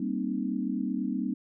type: chord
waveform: sine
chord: C minor seventh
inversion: second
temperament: equal with one note detuned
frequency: 196 / 233.1 / 261.6 / 306 Hz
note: G3 / Bb3 / C4 / Eb4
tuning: 0 / 0 / 0 / -29 cents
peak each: -33 / -33 / -32 / -35 dBFS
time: 0-1.34 s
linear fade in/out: 5 ms
effects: none

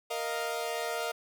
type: chord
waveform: sawtooth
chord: Bb suspended fourth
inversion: none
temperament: equal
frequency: 466.2 / 622.3 / 698.5 Hz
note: Bb4 / Eb5 / F5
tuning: 0 / 0 / 0 cents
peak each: -32 / -33 / -32 dBFS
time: 0.1-1.12 s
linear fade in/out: 10 ms
effects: none

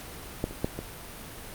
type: clicks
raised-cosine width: 2 ms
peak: -13 / -27 / -12 / -20 dBFS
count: 4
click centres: 0.441 / 0.51 / 0.645 / 0.79 s
effects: pink hiss -42 dBFS RMS until 1.54 s + Opus 48 kbps

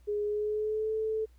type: tone with pitch glide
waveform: sine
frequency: 415.3 to 437.5 Hz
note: G#4 to A4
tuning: 0 to -10 cents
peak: -28 dBFS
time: 0.07-1.26 s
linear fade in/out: 20 ms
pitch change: +90 cents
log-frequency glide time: 0.24-0.93 s
effects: added 60 Hz sine -55 dBFS peak until 1.38 s + pink hiss -71 dBFS RMS until 1.38 s

